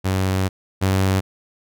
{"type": "tone pair in turn", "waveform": "sawtooth", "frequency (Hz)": [94.7, 95.47], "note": ["F#2", "G2"], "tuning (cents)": [41, -45], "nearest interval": "unison", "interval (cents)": 14, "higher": "second", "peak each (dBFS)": [-14, -12], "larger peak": "second", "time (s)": [[0.04, 0.49], [0.81, 1.21]], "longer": "first", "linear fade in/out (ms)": 20, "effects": []}